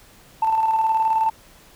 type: tone with tremolo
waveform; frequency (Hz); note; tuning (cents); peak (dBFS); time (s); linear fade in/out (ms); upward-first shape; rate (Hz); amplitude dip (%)
sine; 887; A5; +14; -14; 0.42-1.3; 5; square; 19; 40
effects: tanh soft clip ceiling -11 dBFS + pink hiss -50 dBFS RMS until 1.75 s